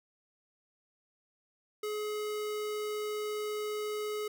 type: tone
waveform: square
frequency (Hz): 422.7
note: G#4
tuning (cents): +31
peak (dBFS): -34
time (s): 1.83-4.28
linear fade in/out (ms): 5
effects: none